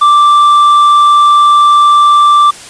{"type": "tone with hard clipping", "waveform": "sine", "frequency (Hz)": 1174.7, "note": "D6", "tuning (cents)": 0, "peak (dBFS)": -4, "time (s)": [0.01, 2.51], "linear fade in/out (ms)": 10, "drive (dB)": 4, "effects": ["white hiss -30 dBFS RMS until 2.69 s", "resampled to 22050 Hz"]}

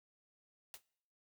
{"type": "noise with exponential decay", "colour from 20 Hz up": "white", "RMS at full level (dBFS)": -45, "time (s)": [0.74, 0.82], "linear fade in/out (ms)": 0, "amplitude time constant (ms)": 17, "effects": ["noise-tail reverb RT60 0.7 s tail -23 dB re dry"]}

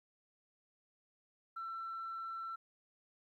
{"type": "tone", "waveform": "sine", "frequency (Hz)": 1342, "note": "E6", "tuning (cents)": 31, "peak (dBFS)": -39, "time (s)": [1.56, 2.56], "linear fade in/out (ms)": 10, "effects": ["tanh soft clip ceiling -37 dBFS", "13-bit"]}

